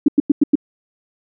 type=tone bursts; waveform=sine; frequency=289.1 Hz; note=D4; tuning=27 cents flat; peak=-7 dBFS; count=5; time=0.06-0.555 s; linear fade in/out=5 ms; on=23 ms; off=95 ms; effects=none